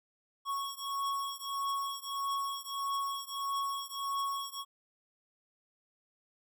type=beating tone pair; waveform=square; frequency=1106 / 1107.6 Hz; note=C#6 / C#6; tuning=-4 / -2 cents; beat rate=1.6 Hz; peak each=-37 / -38 dBFS; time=0.45-4.65 s; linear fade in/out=50 ms; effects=none